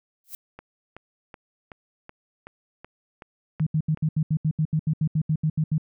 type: noise with exponential growth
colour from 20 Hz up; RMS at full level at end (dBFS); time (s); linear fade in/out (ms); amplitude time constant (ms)
violet; -32; 0.24-0.35; 1; 23
type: click train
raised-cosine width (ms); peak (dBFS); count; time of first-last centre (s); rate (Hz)
0.5; -25; 10; 0.59-3.973; 2.66
type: tone bursts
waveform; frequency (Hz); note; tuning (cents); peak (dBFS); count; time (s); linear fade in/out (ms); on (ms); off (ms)
sine; 155.7; D#3; +2; -19; 16; 3.6-5.781; 5; 66; 75
effects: none